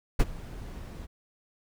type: noise with ADSR envelope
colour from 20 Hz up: brown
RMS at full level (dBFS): -18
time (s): 0.19-1.07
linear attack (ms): 12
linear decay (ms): 38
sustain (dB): -22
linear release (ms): 27
effects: none